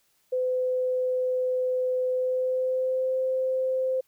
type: tone with pitch glide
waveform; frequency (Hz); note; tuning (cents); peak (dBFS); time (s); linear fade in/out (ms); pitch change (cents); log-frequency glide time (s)
sine; 508 to 519.3; B4 to C5; +49 to -13; -23; 0.32-4.01; 10; +38; 2.1-3.18
effects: white hiss -68 dBFS RMS until 4.07 s